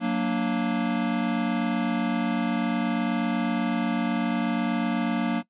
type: chord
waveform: square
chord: Gb augmented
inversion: none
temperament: equal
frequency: 185 / 233.1 / 293.7 Hz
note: Gb3 / Bb3 / D4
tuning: 0 / 0 / 0 cents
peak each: -30 / -26 / -30 dBFS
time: 0-5.43 s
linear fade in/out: 50 ms
effects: noise-tail reverb RT60 0.1 s tail -19 dB re dry + resampled to 8000 Hz